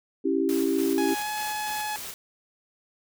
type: chord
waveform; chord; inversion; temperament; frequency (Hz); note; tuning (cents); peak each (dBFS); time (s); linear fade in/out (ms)
sine; C# diminished; none; equal with one note detuned; 274.5 / 329.6 / 392; C#4 / E4 / G4; -17 / 0 / 0; -26; 0.24-1.15; 20
type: noise with tremolo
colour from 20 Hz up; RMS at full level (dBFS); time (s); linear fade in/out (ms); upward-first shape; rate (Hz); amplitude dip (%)
white; -37; 0.49-2.14; 0; square; 3.4; 35
type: tone with pitch glide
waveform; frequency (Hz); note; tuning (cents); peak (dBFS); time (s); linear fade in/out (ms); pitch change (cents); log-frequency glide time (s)
sawtooth; 836 to 848.6; G#5 to G#5; +11 to +37; -25; 0.98-1.96; 0; +26; 1.21-1.28
effects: none

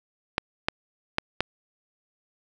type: clicks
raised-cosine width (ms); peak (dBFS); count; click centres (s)
0.3; -6; 4; 0.381 / 0.685 / 1.184 / 1.406
effects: none

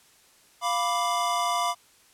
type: chord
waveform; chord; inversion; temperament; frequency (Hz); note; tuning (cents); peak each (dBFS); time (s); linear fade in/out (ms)
square; B diminished; second; equal; 698.5 / 987.8 / 1174.7; F5 / B5 / D6; 0 / 0 / 0; -29; 0.61-1.75; 50
effects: white hiss -58 dBFS RMS until 2.13 s + low-pass 11000 Hz 12 dB/octave

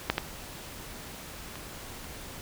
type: clicks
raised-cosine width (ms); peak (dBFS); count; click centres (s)
0.3; -7 / -10 / -25 / -28; 4; 0.1 / 0.181 / 1.556 / 2.044
effects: pink hiss -43 dBFS RMS until 2.41 s

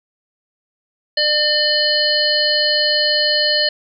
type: harmonic tone with a mistuned harmonic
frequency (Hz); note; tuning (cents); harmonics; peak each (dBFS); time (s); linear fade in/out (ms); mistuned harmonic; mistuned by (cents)
600; D5; +37; 1 / 3 / 5 / 7 / 8; -21 / -21 / -22 / -16 / -25; 1.17-3.69; 5; 7; +19
effects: none

